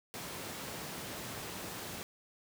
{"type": "high-pass noise", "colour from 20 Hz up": "pink", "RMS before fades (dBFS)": -43, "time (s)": [0.14, 2.03], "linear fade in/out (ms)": 0, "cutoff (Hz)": 110, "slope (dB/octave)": 12, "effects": []}